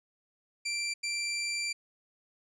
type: tone bursts at uneven times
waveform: 20% pulse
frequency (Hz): 2354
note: D7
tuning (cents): +3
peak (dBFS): -26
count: 2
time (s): 0.65-0.94 / 1.03-1.73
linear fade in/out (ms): 10
effects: resampled to 22050 Hz